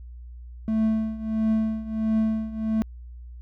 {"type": "tone with tremolo", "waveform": "triangle", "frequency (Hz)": 220, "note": "A3", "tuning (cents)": 0, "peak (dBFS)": -16, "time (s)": [0.68, 2.82], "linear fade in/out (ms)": 0, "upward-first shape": "triangle", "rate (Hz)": 1.5, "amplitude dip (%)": 85, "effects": ["added 60 Hz sine -38 dBFS peak until 3.41 s"]}